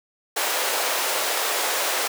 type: high-pass noise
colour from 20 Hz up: pink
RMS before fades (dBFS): -24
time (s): 0.36-2.08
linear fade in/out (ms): 10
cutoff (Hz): 460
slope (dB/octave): 24
effects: none